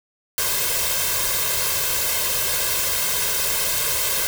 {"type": "noise with comb filter", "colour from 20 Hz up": "white", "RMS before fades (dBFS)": -22, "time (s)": [0.38, 4.27], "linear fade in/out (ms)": 0, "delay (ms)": 1.9, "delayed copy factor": 0.8, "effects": []}